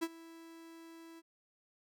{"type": "tone with ADSR envelope", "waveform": "45% pulse", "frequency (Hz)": 329.6, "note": "E4", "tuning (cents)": 0, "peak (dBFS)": -31, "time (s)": [0.01, 1.22], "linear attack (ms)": 20, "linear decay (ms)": 47, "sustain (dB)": -20, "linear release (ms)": 36, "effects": []}